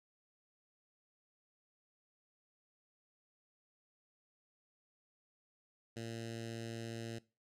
10% pulse tone with notch filter, 114.6 Hz, A#2, 29 cents flat, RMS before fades -44 dBFS, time 5.96-7.19 s, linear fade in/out 10 ms, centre 980 Hz, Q 0.68, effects noise-tail reverb RT60 0.3 s tail -20 dB re dry + low-pass 9000 Hz 12 dB/octave

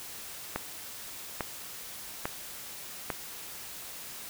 click train, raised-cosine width 0.5 ms, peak -15 dBFS, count 4, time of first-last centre 0.56-3.102 s, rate 1.18 Hz, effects white hiss -43 dBFS RMS until 4.29 s

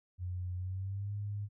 sine tone with pitch glide, 90.3 to 102.54 Hz, F#2 to G#2, -42 to -22 cents, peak -35 dBFS, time 0.18-1.49 s, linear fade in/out 50 ms, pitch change +220 cents, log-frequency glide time 0.56-1.13 s, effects none

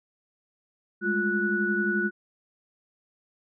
sine tone cluster, 203.1 / 214.5 / 352.5 / 1474 Hz, G#3 / A3 / F4 / F#6, -38 / -44 / +16 / -7 cents, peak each -30 / -31 / -29 / -26 dBFS, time 1.01-2.11 s, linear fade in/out 50 ms, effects none

